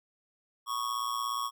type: tone with amplitude modulation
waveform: square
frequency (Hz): 1108.7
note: C#6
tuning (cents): 0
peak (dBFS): -28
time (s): 0.66-1.51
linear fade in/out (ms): 50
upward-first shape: sine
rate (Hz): 117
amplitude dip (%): 75
effects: none